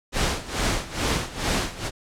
pink noise with tremolo, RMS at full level -22 dBFS, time 0.12-1.91 s, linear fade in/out 50 ms, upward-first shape sine, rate 2.3 Hz, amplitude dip 85%, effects low-pass 8000 Hz 12 dB/octave

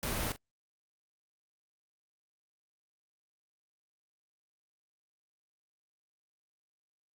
pink noise with echo, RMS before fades -34 dBFS, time 0.03-0.32 s, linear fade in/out 0 ms, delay 42 ms, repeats 1, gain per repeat -14 dB, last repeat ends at 0.362 s, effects Opus 48 kbps

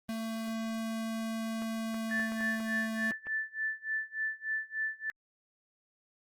square tone with pitch glide, 224.1 to 222.2 Hz, A3 to A3, +32 to +17 cents, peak -34 dBFS, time 0.09-3.11 s, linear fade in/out 0 ms, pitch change -15 cents, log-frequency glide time 1.74-2.87 s
clicks, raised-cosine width 0.5 ms, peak -30 dBFS, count 8, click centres 1.621 / 1.944 / 2.196 / 2.32 / 2.408 / 2.603 / 3.118 / 3.269 s
sine tone with tremolo, 1758 Hz, A6, 2 cents flat, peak -29 dBFS, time 2.11-5.1 s, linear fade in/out 0 ms, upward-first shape sine, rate 3.4 Hz, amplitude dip 95%
effects Opus 24 kbps

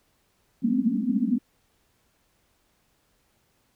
pink band-pass noise, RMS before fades -24 dBFS, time 0.62-1.39 s, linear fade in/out 10 ms, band 200 to 270 Hz, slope 96 dB/octave, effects pink hiss -68 dBFS RMS until 3.75 s

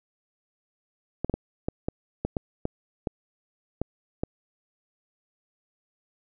clicks, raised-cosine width 2 ms, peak -13 dBFS, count 11, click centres 1.246 / 1.297 / 1.34 / 1.685 / 1.885 / 2.25 / 2.368 / 2.654 / 3.072 / 3.816 / 4.235 s, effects none

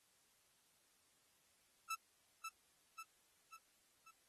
30% pulse tone with echo, 1318.5 Hz, E6, in tune, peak -37 dBFS, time 1.9-1.95 s, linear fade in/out 10 ms, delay 540 ms, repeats 4, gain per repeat -5 dB, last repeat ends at 4.11 s, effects white hiss -75 dBFS RMS until 4.28 s + AAC 32 kbps

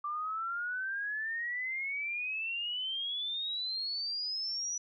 sine exponential sweep, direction up, 1172 to 5920 Hz, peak -33 dBFS, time 0.04-4.78 s, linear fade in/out 5 ms, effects none

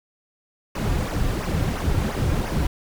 brown noise with flanger, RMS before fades -23 dBFS, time 0.75-2.67 s, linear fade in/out 5 ms, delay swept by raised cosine 0.24 to 4.74 ms, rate 2.9 Hz, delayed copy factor -0.75, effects none

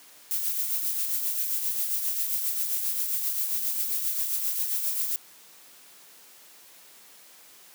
violet noise with tremolo, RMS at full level -26 dBFS, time 0.31-5.16 s, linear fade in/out 0 ms, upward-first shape triangle, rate 7.5 Hz, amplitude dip 50%, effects white hiss -52 dBFS RMS until 7.74 s + high-pass 200 Hz 12 dB/octave

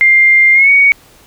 sine tone with pitch glide, 2100 to 2238 Hz, C7 to C#7, +6 to +16 cents, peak -4 dBFS, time 0.01-0.92 s, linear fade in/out 0 ms, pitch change +110 cents, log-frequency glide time 0.53-0.7 s, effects pink hiss -44 dBFS RMS until 1.26 s

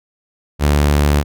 sawtooth tone, 73 Hz, D2, 10 cents flat, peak -7 dBFS, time 0.59-1.24 s, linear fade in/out 50 ms, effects none

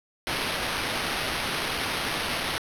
blue noise with sample-and-hold, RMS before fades -29 dBFS, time 0.27-2.58 s, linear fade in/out 0 ms, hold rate 7350 Hz, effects low-pass 12000 Hz 12 dB/octave

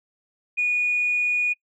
sine tone, 2456 Hz, D#7, 23 cents flat, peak -18 dBFS, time 0.57-1.54 s, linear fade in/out 20 ms, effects noise-tail reverb RT60 0.1 s tail -25 dB re dry + tanh soft clip ceiling -14 dBFS

